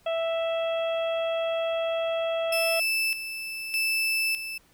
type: harmonic tone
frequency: 659.3 Hz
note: E5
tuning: in tune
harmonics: 1 / 2 / 3 / 4 / 5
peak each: -25 / -38 / -45 / -38 / -39 dBFS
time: 0.06-2.8 s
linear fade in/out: 5 ms
type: tone with tremolo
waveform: 35% pulse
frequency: 2637 Hz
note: E7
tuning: in tune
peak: -22 dBFS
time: 2.52-4.58 s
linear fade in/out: 5 ms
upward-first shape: square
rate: 0.82 Hz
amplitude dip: 65%
effects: pink hiss -61 dBFS RMS until 4.73 s